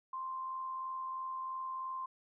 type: tone with amplitude modulation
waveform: sine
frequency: 1046.5 Hz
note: C6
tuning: in tune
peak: -36 dBFS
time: 0.13-2.06 s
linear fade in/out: 5 ms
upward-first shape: sine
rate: 83 Hz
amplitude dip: 30%
effects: none